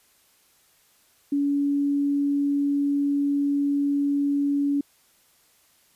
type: tone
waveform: sine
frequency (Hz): 283.9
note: C#4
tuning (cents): +41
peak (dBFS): -20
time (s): 1.32-4.81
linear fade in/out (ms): 5
effects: white hiss -61 dBFS RMS until 5.95 s + resampled to 32000 Hz